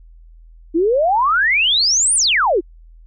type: exponential two-way sweep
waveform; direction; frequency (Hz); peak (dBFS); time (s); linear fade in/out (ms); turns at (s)
sine; up then down; 311.1 to 9790 to 311.1; -12; 0.74-2.61; 20; 2.15
effects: added 41 Hz sine -40 dBFS peak until 3.06 s